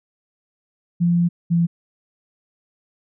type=tone pair in turn; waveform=sine; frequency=172.6 / 169.73 Hz; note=F3 / F3; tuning=-20 / -49 cents; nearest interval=unison; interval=29 cents; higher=first; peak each=-14 dBFS; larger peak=neither; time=1-1.29 / 1.5-1.67 s; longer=first; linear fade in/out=20 ms; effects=none